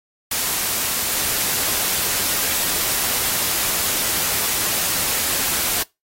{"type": "noise", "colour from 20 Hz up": "white", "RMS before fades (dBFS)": -21, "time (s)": [0.31, 5.83], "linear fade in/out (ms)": 5, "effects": ["noise-tail reverb RT60 0.2 s tail -22 dB re dry", "AAC 48 kbps"]}